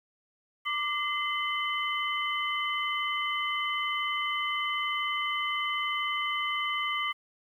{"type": "tone cluster", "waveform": "sine", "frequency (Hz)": [1180, 2059, 3032], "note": ["D6", "C7", "F#7"], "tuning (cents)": [8, -28, 42], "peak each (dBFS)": [-31, -32, -34], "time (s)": [0.65, 7.13], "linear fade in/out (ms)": 20, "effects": ["10-bit"]}